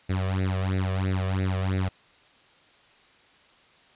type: tone with flanger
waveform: sawtooth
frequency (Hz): 94.3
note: F#2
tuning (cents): +33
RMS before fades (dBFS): -26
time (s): 0.09-1.89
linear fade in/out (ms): 10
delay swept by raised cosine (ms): 0.46 to 1.76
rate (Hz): 3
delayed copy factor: +0.85
effects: white hiss -57 dBFS RMS until 3.95 s + resampled to 8000 Hz